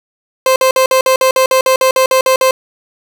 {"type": "tone bursts", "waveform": "30% pulse", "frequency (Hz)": 522, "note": "C5", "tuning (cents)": -4, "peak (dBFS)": -5, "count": 14, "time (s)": [0.46, 2.51], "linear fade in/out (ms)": 2, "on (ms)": 100, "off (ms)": 50, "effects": []}